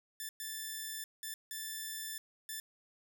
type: tone bursts at uneven times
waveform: 5% pulse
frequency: 1760 Hz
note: A6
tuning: in tune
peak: -29 dBFS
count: 5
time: 0.2-0.29 / 0.4-1.04 / 1.23-1.34 / 1.51-2.18 / 2.49-2.6 s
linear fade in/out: 2 ms
effects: none